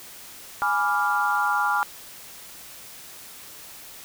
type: chord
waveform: sine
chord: G# diminished seventh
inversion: none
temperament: equal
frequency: 830.6 / 987.8 / 1174.7 / 1396.9 Hz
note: G#5 / B5 / D6 / F6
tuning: 0 / 0 / 0 / 0 cents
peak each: -25 / -28 / -27 / -24 dBFS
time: 0.62-1.83 s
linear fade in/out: 0 ms
effects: white hiss -43 dBFS RMS until 4.04 s